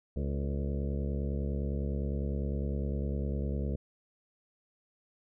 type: harmonic tone with a mistuned harmonic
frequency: 69.9 Hz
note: C#2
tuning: 15 cents sharp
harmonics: 1 / 2 / 3 / 4 / 5 / 6 / 7 / 8 / 9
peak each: -32 / -37 / -38 / -46 / -45 / -45 / -45 / -48 / -53 dBFS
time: 0.16-3.76 s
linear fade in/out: 5 ms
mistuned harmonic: 6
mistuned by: +50 cents
effects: none